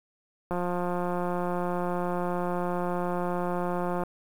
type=click train; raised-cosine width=1 ms; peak=-17 dBFS; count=625; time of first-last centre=0.51-4.035 s; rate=177 Hz; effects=8-bit